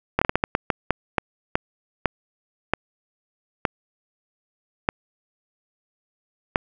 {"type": "slowing click train", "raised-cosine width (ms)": 0.5, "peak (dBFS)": -3, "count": 16, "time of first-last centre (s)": [0.19, 6.558], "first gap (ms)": 25, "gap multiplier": 1.35, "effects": []}